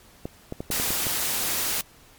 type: clicks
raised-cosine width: 2 ms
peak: -17 dBFS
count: 7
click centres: 0.255 / 0.524 / 0.605 / 0.703 / 0.799 / 0.905 / 1.068 s
type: noise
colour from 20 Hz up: white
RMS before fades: -26 dBFS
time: 0.71-1.81 s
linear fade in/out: 2 ms
effects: pink hiss -53 dBFS RMS until 2.18 s + MP3 96 kbps